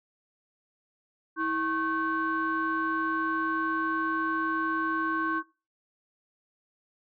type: tone cluster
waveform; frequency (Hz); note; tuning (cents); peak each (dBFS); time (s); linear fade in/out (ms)
sine; 323.1 / 1093 / 1536; E4 / C#6 / G6; -35 / -25 / -36; -30; 1.36-5.43; 50
effects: noise-tail reverb RT60 0.3 s tail -18 dB re dry + tanh soft clip ceiling -18 dBFS